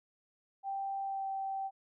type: tone with pitch glide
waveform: sine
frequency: 784 to 776.8 Hz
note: G5 to G5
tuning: 0 to -16 cents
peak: -34 dBFS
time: 0.63-1.71 s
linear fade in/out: 50 ms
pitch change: -16 cents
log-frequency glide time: 1.03-1.27 s
effects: none